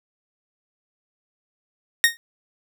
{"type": "tone with exponential decay", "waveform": "sawtooth", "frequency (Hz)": 1857, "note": "A#6", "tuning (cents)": -7, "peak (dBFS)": -5, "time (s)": [2.04, 2.17], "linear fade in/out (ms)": 0, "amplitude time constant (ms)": 27, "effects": []}